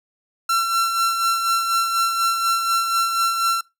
45% pulse tone with tremolo, 1354 Hz, E6, 46 cents sharp, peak -16 dBFS, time 0.49-3.61 s, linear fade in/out 5 ms, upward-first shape sine, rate 4.1 Hz, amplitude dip 45%, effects noise-tail reverb RT60 0.2 s tail -21 dB re dry

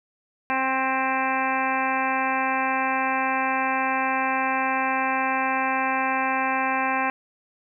harmonic tone with a mistuned harmonic, 263.6 Hz, C4, 13 cents sharp, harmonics 1 / 2 / 3 / 4 / 5 / 6 / 7 / 8 / 9 / 10, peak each -31 / -34 / -26 / -27 / -38 / -30 / -33 / -36 / -32 / -33 dBFS, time 0.5-7.1 s, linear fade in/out 0 ms, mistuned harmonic 8, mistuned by -30 cents, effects none

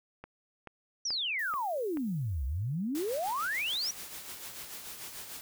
click train, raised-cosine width 0.5 ms, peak -29 dBFS, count 5, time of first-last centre 0.24-1.972 s, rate 2.31 Hz
sine exponential two-way sweep, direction down then up, 5970 to 61.74 to 5970 Hz, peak -30 dBFS, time 1.05-3.91 s, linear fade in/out 5 ms, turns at 2.45 s
violet noise with exponential decay, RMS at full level -48 dBFS, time 1.39-4.34 s, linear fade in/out 1 ms, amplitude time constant 640 ms
white noise with tremolo, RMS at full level -42 dBFS, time 2.95-5.41 s, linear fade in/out 0 ms, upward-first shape sine, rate 6.8 Hz, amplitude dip 45%
effects none

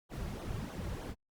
brown noise with flanger, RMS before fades -40 dBFS, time 0.09-1.15 s, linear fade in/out 50 ms, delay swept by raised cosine 0.4 to 4.1 ms, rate 3.2 Hz, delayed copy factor -0.75, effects Opus 48 kbps

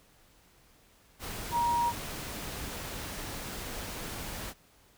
sine tone in noise, 947 Hz, A#5, 27 cents sharp, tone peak -25 dBFS, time 1.51-1.93 s, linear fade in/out 50 ms, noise pink, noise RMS -39 dBFS, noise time 1.19-4.54 s, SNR +11 dB, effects pink hiss -62 dBFS RMS until 4.97 s

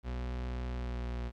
40% pulse tone with pitch glide, 61.74 to 60.12 Hz, B1 to B1, 0 to -46 cents, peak -34 dBFS, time 0.03-1.32 s, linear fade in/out 50 ms, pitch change -46 cents, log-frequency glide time 0.73-1.07 s, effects low-pass 4000 Hz 12 dB/octave + 12-bit

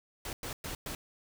pink noise bursts at uneven times, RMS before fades -39 dBFS, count 4, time 0.25-0.33 / 0.43-0.53 / 0.64-0.75 / 0.86-0.95 s, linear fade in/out 2 ms, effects none

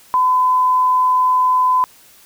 sine tone, 1012 Hz, B5, 42 cents sharp, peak -11 dBFS, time 0.14-1.84 s, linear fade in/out 0 ms, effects white hiss -47 dBFS RMS until 2.25 s

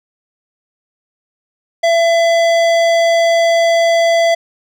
sine tone with hard clipping, 671 Hz, E5, 31 cents sharp, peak -11 dBFS, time 1.83-4.35 s, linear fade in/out 10 ms, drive 15 dB, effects none

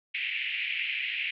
white band-pass noise, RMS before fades -32 dBFS, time 0.14-1.31 s, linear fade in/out 10 ms, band 2100 to 2800 Hz, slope 48 dB/octave, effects none

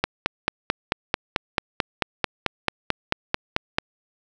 click train, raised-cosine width 0.3 ms, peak -3 dBFS, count 18, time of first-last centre 0.04-3.784 s, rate 4.54 Hz, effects none

